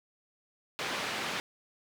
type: band-pass noise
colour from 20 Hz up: white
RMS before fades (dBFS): -35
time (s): 0.79-1.4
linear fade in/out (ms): 0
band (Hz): 150 to 3000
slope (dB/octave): 12
effects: none